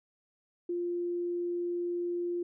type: tone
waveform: sine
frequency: 349.2 Hz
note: F4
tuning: in tune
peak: -30 dBFS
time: 0.69-2.43 s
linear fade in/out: 5 ms
effects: none